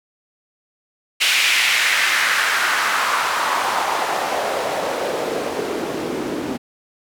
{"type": "noise with band-pass filter sweep", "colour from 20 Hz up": "white", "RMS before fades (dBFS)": -20, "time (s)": [1.2, 6.58], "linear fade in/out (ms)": 20, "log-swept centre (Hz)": [2700, 270], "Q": 2.1, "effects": []}